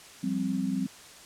sine chord, F suspended second, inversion none, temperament just, 174.61 / 196.44 / 261.9 Hz, F3 / G3 / C4, 0 / +4 / +2 cents, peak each -34 / -30 / -30 dBFS, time 0.23-0.87 s, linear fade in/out 10 ms, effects white hiss -49 dBFS RMS until 1.25 s + low-pass 9000 Hz 12 dB/octave

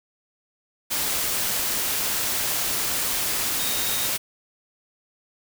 sine tone in noise, 3729 Hz, A#7, in tune, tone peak -32 dBFS, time 3.58-4.08 s, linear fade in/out 20 ms, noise white, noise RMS -25 dBFS, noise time 0.9-4.18 s, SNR -10 dB, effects none

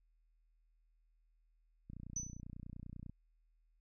click train, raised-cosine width 5 ms, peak -36 dBFS, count 37, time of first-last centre 1.9-3.096 s, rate 30.1 Hz
sine tone with exponential decay, 6000 Hz, F#8, 23 cents sharp, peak -34 dBFS, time 2.16-2.41 s, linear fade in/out 5 ms, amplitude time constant 54 ms
effects added 40 Hz sine -70 dBFS peak until 3.8 s

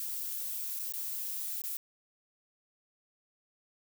violet noise with dropouts, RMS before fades -37 dBFS, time 0-1.77 s, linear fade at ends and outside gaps 1 ms, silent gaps 0.791-0.795 / 0.923-0.937 / 1.618-1.638 s, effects none

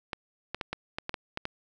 clicks, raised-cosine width 0.3 ms, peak -16 dBFS, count 9, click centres 0.132 / 0.546 / 0.612 / 0.73 / 0.985 / 1.094 / 1.142 / 1.374 / 1.454 s, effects none

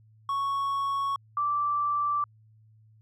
triangle / sine tone pair in turn, 1108.7 / 1168.9 Hz, C#6 / D6, 0 / -9 cents, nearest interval minor second, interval 91 cents, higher second, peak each -24 dBFS, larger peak neither, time 0.29-1.16 / 1.37-2.24 s, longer neither, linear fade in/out 2 ms, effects added 109 Hz sine -55 dBFS peak until 3.01 s

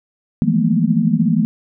sine tone cluster, 161.1 / 173.5 / 208.3 / 222.3 / 238.8 Hz, E3 / F3 / G#3 / A3 / A#3, -39 / -11 / +5 / +18 / +42 cents, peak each -19 dBFS, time 0.42-1.45 s, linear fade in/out 0 ms, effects none

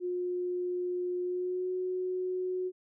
sine tone with pitch glide, 358.5 to 367.5 Hz, F4 to F#4, +45 to -12 cents, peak -30 dBFS, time 0-2.72 s, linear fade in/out 50 ms, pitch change +43 cents, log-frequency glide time 1.23-1.7 s, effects none

